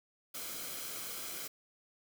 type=noise with comb filter; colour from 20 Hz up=white; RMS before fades=-42 dBFS; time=0.34-1.48 s; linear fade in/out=10 ms; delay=1.1 ms; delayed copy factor=-0.5; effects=none